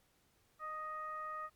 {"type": "tone with frequency modulation", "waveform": "sine", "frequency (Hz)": 1244.5, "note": "D#6", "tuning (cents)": 0, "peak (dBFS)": -40, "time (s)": [0.59, 1.5], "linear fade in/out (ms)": 50, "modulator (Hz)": 628, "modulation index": 0.56, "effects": ["pink hiss -73 dBFS RMS until 1.55 s", "MP3 96 kbps"]}